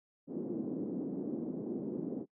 white band-pass noise, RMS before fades -38 dBFS, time 0.27-2.26 s, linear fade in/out 50 ms, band 200 to 340 Hz, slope 24 dB/octave, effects noise-tail reverb RT60 0.1 s tail -22 dB re dry

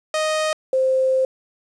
sawtooth / sine tone pair in turn, 622.3 / 523.3 Hz, D#5 / C5, 0 / 0 cents, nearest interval minor third, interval 300 cents, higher first, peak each -15 dBFS, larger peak neither, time 0.14-0.53 / 0.73-1.25 s, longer second, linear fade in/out 2 ms, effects resampled to 22050 Hz + 8-bit

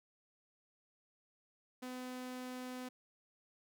sawtooth tone, 252.8 Hz, B3, 41 cents sharp, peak -39 dBFS, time 1.82-2.89 s, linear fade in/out 10 ms, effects none

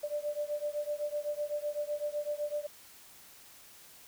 sine beating tone pair, 587.3 / 595.2 Hz, D5 / D5, 0 / +23 cents, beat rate 7.9 Hz, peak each -35 / -36 dBFS, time 0.03-2.67 s, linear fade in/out 10 ms, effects white hiss -55 dBFS RMS until 4.07 s

